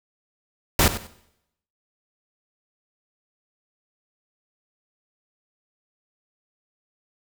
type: noise with echo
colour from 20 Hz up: pink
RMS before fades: -17 dBFS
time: 0.79-0.88 s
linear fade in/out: 2 ms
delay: 95 ms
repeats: 2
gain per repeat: -13 dB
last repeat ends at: 1.07 s
effects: noise-tail reverb RT60 0.8 s tail -18 dB re dry